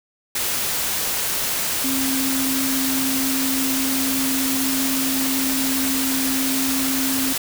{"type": "tone in noise", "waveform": "sine", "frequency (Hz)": 266.2, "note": "C4", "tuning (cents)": 30, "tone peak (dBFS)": -22, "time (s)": [1.84, 7.33], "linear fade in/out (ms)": 5, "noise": "white", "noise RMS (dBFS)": -23, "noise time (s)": [0.35, 7.38], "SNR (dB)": -2, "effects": []}